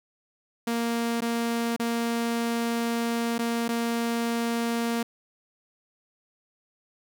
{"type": "tone with dropouts", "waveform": "sawtooth", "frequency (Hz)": 233.1, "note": "A#3", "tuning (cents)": 0, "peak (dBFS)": -21, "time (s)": [0.67, 5.03], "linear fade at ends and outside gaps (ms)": 5, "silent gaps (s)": [[1.207, 1.219], [1.764, 1.796], [3.382, 3.39], [3.681, 3.688]], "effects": []}